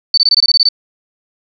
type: tone bursts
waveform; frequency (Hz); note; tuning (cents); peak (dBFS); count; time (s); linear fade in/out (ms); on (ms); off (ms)
sine; 4531; C#8; +37; -6; 10; 0.14-0.688; 2; 35; 22
effects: none